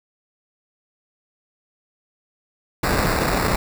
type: noise with sample-and-hold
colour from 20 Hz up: pink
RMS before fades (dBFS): -20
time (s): 2.83-3.56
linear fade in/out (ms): 5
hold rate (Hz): 3150
effects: none